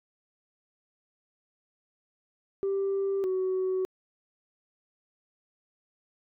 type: tone pair in turn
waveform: sine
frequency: 392 / 374.3 Hz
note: G4 / F#4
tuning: 0 / +20 cents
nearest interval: minor second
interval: 80 cents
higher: first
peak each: -24 dBFS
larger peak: neither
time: 2.63-3.24 / 3.24-3.85 s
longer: neither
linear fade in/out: 0 ms
effects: tanh soft clip ceiling -23 dBFS